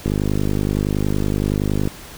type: click train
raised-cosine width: 3 ms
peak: -7 dBFS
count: 93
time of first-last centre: 0.06-1.875 s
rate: 50.7 Hz
effects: pink hiss -38 dBFS RMS until 2.17 s